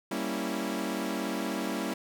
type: chord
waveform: sawtooth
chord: G diminished seventh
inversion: none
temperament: equal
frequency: 196 / 233.1 / 277.2 / 329.6 Hz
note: G3 / Bb3 / Db4 / Fb4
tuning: 0 / 0 / 0 / 0 cents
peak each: -32 dBFS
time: 0.11-1.94 s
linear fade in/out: 5 ms
effects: none